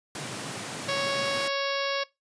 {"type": "high-pass noise", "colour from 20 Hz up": "pink", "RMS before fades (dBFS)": -36, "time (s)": [0.15, 1.48], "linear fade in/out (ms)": 2, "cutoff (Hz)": 110, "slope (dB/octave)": 48}
{"type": "harmonic tone", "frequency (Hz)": 554.4, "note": "C#5", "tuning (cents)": 0, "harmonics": [1, 2, 3, 4, 5, 6, 7, 8, 9, 10], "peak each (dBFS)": [-30, -33, -35, -36, -37, -38, -38, -39, -40, -40], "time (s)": [0.88, 2.04], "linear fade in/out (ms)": 10}
{"effects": ["noise-tail reverb RT60 0.2 s tail -21 dB re dry", "resampled to 22050 Hz"]}